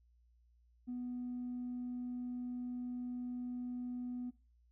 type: tone with tanh clipping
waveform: triangle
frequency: 246.9 Hz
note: B3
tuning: in tune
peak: -39 dBFS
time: 0.87-4.31 s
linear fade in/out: 20 ms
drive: 5 dB
effects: noise-tail reverb RT60 0.3 s tail -18 dB re dry + added 59 Hz sine -66 dBFS peak until 4.71 s